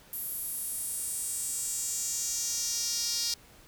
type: tone with high-pass filter sweep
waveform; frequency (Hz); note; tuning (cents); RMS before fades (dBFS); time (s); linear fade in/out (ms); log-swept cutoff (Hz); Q
sawtooth; 469.4; A#4; +12; -33; 0.13-3.34; 2; 12000 to 4900; 3.5
effects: pink hiss -56 dBFS RMS until 3.67 s